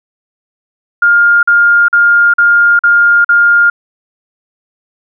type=tone bursts; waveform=sine; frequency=1410 Hz; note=F6; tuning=16 cents sharp; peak=-4 dBFS; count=6; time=1.02-3.7 s; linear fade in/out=5 ms; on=410 ms; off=44 ms; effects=none